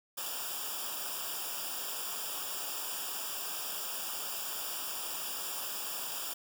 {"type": "noise with comb filter", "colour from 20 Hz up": "white", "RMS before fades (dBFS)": -38, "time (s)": [0.17, 6.34], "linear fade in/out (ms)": 10, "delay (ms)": 0.48, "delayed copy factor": -0.95, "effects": []}